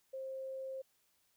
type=tone; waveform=sine; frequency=530 Hz; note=C5; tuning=22 cents sharp; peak=-40 dBFS; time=0.13-0.82 s; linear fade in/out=10 ms; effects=white hiss -75 dBFS RMS until 1.36 s